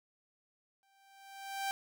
sawtooth tone with exponential growth, 784 Hz, G5, in tune, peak -28 dBFS, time 0.83-1.71 s, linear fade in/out 0 ms, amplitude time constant 190 ms, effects none

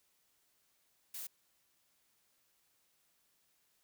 blue noise, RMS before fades -44 dBFS, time 1.14-1.27 s, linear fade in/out 5 ms, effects white hiss -75 dBFS RMS until 3.83 s

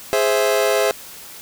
40% pulse chord, Ab augmented, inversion none, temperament equal, 415.3 / 523.3 / 659.3 Hz, Ab4 / C5 / E5, 0 / 0 / 0 cents, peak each -19 dBFS, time 0.13-0.91 s, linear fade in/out 0 ms, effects white hiss -38 dBFS RMS until 1.41 s

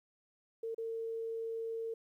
sine tone with dropouts, 453.5 Hz, A#4, 48 cents flat, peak -36 dBFS, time 0.63-1.94 s, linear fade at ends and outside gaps 5 ms, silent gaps 0.746-0.78 s, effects 12-bit

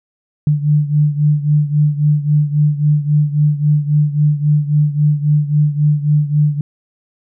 sine beating tone pair, 147.8 / 151.5 Hz, D3 / D#3, +11 / -46 cents, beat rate 3.7 Hz, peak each -12 / -16 dBFS, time 0.47-6.61 s, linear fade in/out 2 ms, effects none

